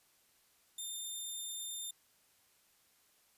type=tone; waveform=10% pulse; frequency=3609 Hz; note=A7; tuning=43 cents sharp; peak=-32 dBFS; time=0.78-1.91 s; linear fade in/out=5 ms; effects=white hiss -70 dBFS RMS until 3.37 s + resampled to 32000 Hz